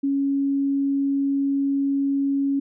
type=tone; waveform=sine; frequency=277.2 Hz; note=C#4; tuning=in tune; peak=-19 dBFS; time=0.03-2.6 s; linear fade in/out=10 ms; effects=none